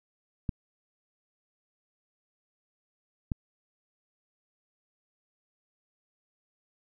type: clicks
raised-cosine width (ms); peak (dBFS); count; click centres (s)
5; -17; 2; 0.492 / 3.318
effects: none